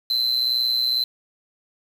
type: tone with amplitude modulation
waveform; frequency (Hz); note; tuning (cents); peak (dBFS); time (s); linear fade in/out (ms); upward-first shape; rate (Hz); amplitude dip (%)
triangle; 4069; C8; -49; -14; 0.1-1.04; 5; sine; 122; 85
effects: 7-bit